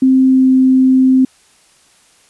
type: tone with pitch glide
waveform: sine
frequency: 261.9 to 260.4 Hz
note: C4 to C4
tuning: +2 to -8 cents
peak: -6 dBFS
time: 0.02-1.25 s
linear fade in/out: 5 ms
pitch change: -10 cents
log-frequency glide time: 0.25-0.5 s
effects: white hiss -50 dBFS RMS until 2.29 s + resampled to 24000 Hz